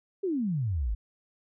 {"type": "exponential sweep", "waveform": "sine", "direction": "down", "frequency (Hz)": [410.1, 47.27], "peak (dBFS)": -26, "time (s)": [0.23, 0.95], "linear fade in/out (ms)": 10, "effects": []}